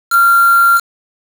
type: tone with quantisation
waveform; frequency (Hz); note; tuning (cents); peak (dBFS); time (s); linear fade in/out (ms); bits
sine; 1381; F6; -20; -6; 0.1-0.81; 50; 3
effects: none